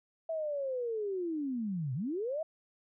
sine linear two-way sweep, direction down then up, 659.3 to 119.9 to 659.3 Hz, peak -32 dBFS, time 0.29-2.43 s, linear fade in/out 5 ms, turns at 1.94 s, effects none

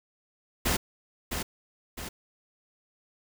pink noise with echo, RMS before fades -26 dBFS, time 0.65-0.77 s, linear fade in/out 10 ms, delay 660 ms, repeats 2, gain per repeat -6 dB, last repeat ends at 2.09 s, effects none

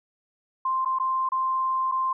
sine tone with dropouts, 1047 Hz, C6, 1 cent sharp, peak -22 dBFS, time 0.65-2.13 s, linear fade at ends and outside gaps 5 ms, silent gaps 0.849-0.857 / 0.987-0.998 / 1.29-1.319 / 1.915-1.92 s, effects none

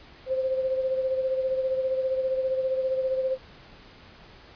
sine beating tone pair, 522 / 537 Hz, C5 / C5, -4 / +45 cents, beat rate 15 Hz, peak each -24 / -33 dBFS, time 0.26-3.38 s, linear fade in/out 50 ms, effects pink hiss -50 dBFS RMS until 4.55 s + resampled to 11025 Hz

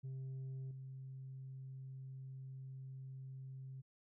sine tone with level steps, 132.5 Hz, C3, 22 cents sharp, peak -40 / -46 dBFS, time 0.03-3.82 s, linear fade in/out 20 ms, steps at 0.71 s, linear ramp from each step 2 ms, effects tanh soft clip ceiling -42 dBFS

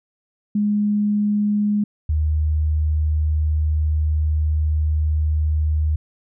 sine tone pair in turn, 207.7 / 76.86 Hz, G#3 / D#2, 0 / -21 cents, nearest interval octave + perfect fourth, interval 1721 cents, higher first, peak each -16 dBFS, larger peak neither, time 0.55-1.84 / 2.09-5.96 s, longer second, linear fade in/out 5 ms, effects none

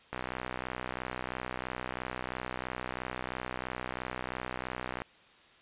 click train, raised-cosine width 0.5 ms, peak -20 dBFS, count 309, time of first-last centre 0.13-5.019 s, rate 63 Hz, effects white hiss -59 dBFS RMS until 5.61 s + resampled to 8000 Hz

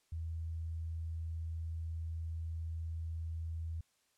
sine tone, 81.6 Hz, E2, 17 cents flat, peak -37 dBFS, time 0.12-3.81 s, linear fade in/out 5 ms, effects white hiss -75 dBFS RMS until 4.17 s + low-pass 10000 Hz 12 dB/octave

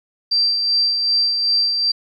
sine tone with tremolo, 4699 Hz, D8, in tune, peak -13 dBFS, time 0.31-1.92 s, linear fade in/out 10 ms, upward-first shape sine, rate 2.6 Hz, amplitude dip 40%, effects 9-bit

